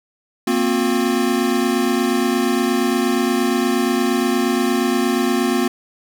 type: chord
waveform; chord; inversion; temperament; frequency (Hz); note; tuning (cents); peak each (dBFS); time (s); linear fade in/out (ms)
square; Bb suspended second; none; equal with one note detuned; 233.1 / 261.6 / 358.4; Bb3 / C4 / F4; 0 / 0 / +45; -21; 0.47-5.68; 5
effects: none